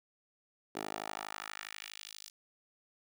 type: tone with high-pass filter sweep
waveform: 10% pulse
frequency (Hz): 52.3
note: G#1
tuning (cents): +13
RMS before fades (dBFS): -44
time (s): 0.75-2.3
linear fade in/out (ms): 5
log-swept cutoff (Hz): 400 to 5100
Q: 1.4
effects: none